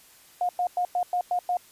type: tone bursts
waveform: sine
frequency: 716 Hz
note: F5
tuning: 43 cents sharp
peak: -22 dBFS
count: 7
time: 0.41-1.57 s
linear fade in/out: 2 ms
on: 80 ms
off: 100 ms
effects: white hiss -54 dBFS RMS until 1.71 s + resampled to 32000 Hz